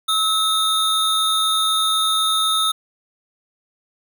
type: tone pair together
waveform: square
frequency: 1296 / 3652 Hz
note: E6 / A#7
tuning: -30 / -36 cents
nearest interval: octave + tritone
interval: 1794 cents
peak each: -21 / -19 dBFS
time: 0.08-2.72 s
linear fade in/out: 10 ms
effects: none